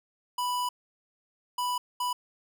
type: tone bursts at uneven times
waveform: square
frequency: 987.8 Hz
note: B5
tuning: in tune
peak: -28 dBFS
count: 3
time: 0.38-0.69 / 1.58-1.78 / 2-2.13 s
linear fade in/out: 5 ms
effects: none